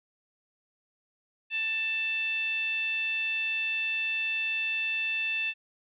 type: tone with frequency modulation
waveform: sine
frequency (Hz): 2655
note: E7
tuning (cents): +12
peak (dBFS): -27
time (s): 1.5-5.54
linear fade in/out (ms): 50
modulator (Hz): 881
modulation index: 0.52
effects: none